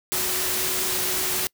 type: tone in noise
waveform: sine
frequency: 370 Hz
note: F#4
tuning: in tune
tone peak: -35 dBFS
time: 0.12-1.47 s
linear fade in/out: 0 ms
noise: white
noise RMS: -25 dBFS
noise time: 0.12-1.47 s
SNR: -13 dB
effects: noise-tail reverb RT60 0.1 s tail -26 dB re dry